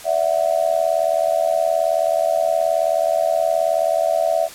sine tone with amplitude modulation, 659 Hz, E5, 1 cent flat, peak -11 dBFS, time 0.04-4.49 s, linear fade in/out 50 ms, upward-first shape sine, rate 78.9 Hz, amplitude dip 100%, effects white hiss -38 dBFS RMS until 4.54 s + low-pass 12000 Hz 12 dB/octave

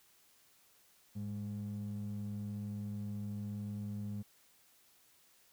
triangle ring-modulated tone, 155.2 Hz, D#3, 4 cents flat, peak -32 dBFS, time 1.15-4.23 s, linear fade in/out 20 ms, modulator 49.5 Hz, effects tanh soft clip ceiling -32 dBFS + white hiss -67 dBFS RMS until 5.52 s

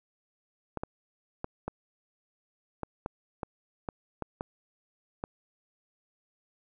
clicks, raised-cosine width 1 ms, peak -19 dBFS, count 11, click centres 0.773 / 0.835 / 1.444 / 1.68 / 2.833 / 3.061 / 3.432 / 3.888 / 4.223 / 4.409 / 5.239 s, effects none

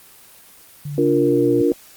sine exponential sweep, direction down, 146.9 to 124.5 Hz, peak -25 dBFS, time 0.85-1.62 s, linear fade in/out 5 ms
sine chord, Bb major, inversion first, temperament just, 291.4 / 349.6 / 466.2 Hz, D4 / F4 / Bb4, -13 / +2 / 0 cents, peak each -18 dBFS, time 0.98-1.72 s, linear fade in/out 2 ms
effects white hiss -46 dBFS RMS until 1.96 s + Opus 24 kbps

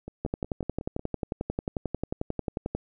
two click trains, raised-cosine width 2 ms, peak -15 / -24 dBFS, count 29 / 6, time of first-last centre 0.25-2.75 / 0.08-0.994 s, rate 11.2 / 5.47 Hz, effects none

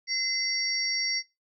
sine tone cluster, 2054 / 4595 / 5590 Hz, C7 / D8 / F8, -33 / -39 / +1 cents, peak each -30 dBFS, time 0.07-1.23 s, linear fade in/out 50 ms, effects noise-tail reverb RT60 0.2 s tail -18 dB re dry

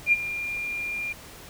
sine tone with ADSR envelope, 2400 Hz, D7, 37 cents sharp, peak -14 dBFS, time 0.06-1.13 s, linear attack 63 ms, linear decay 30 ms, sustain -14 dB, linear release 10 ms, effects pink hiss -45 dBFS RMS until 1.49 s

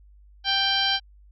harmonic tone with a mistuned harmonic, 784 Hz, G5, in tune, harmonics 1 / 2 / 3 / 4 / 5 / 6 / 7, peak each -29 / -28 / -34 / -24 / -28 / -29 / -34 dBFS, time 0.44-1 s, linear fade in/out 50 ms, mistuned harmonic 5, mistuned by +42 cents, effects added 50 Hz sine -49 dBFS peak until 1.31 s

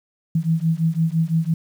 sine beating tone pair, 160 / 165.9 Hz, D#3 / E3, +49 / +11 cents, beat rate 5.9 Hz, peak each -20 dBFS, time 0.35-1.54 s, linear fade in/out 5 ms, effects 8-bit

